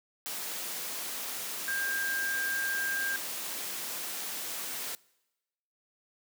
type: tone in noise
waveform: sine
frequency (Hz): 1598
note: G6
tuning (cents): +33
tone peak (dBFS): -30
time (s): 1.68-3.16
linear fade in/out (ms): 0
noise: white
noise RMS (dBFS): -37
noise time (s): 0.26-4.95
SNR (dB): +4
effects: noise-tail reverb RT60 1.0 s tail -24 dB re dry + high-pass 200 Hz 12 dB/octave